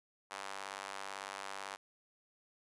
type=tone with high-pass filter; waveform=square; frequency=49 Hz; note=G1; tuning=in tune; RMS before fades=-45 dBFS; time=0.3-1.77 s; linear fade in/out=20 ms; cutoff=920 Hz; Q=1.3; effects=resampled to 24000 Hz